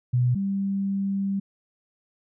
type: tone pair in turn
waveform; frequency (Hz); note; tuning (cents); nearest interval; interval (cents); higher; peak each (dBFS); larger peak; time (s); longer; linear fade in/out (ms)
sine; 123.8 / 196.52; B2 / G3; +5 / +5; minor sixth; 800; second; -18 / -23; first; 0.13-0.35 / 0.35-1.4; second; 10
effects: none